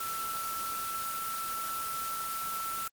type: tone in noise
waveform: sine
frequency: 1331 Hz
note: E6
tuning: 16 cents sharp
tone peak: -34 dBFS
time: 0-2.88 s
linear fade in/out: 5 ms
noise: white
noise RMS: -38 dBFS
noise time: 0-2.88 s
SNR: +1 dB
effects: Opus 24 kbps